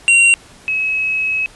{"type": "tone pair in turn", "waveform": ["square", "sine"], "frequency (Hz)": [2754, 2566], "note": ["F7", "E7"], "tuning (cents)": [-25, -47], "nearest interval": "minor second", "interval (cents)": 122, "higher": "first", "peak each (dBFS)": [-8, -15], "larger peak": "first", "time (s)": [[0.08, 0.34], [0.68, 1.46]], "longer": "second", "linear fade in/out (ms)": 0, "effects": ["pink hiss -43 dBFS RMS until 1.55 s", "resampled to 24000 Hz"]}